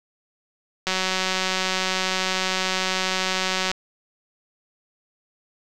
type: click train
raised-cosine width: 0.2 ms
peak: -6 dBFS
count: 533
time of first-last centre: 0.87-3.715 s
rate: 187 Hz
effects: none